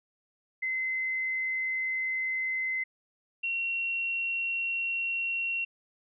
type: tone pair in turn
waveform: sine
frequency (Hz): 2055 / 2735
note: C7 / F7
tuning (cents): -32 / -37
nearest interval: perfect fourth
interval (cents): 495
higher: second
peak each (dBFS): -28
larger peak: neither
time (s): 0.62-2.84 / 3.43-5.65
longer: neither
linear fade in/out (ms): 10
effects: none